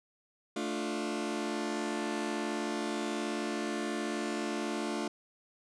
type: chord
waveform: sawtooth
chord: D minor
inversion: second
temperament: just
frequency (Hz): 220.2 / 293.7 / 352.4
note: A3 / D4 / F4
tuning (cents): +2 / 0 / +16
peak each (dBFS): -33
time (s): 0.56-5.08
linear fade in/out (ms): 5
effects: resampled to 22050 Hz